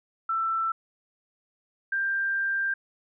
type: tone pair in turn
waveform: sine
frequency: 1333 / 1585.2 Hz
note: E6 / G6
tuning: +19 / +19 cents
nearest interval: minor third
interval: 300 cents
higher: second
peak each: -24 dBFS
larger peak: neither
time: 0.29-0.72 / 1.92-2.74 s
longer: second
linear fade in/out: 5 ms
effects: none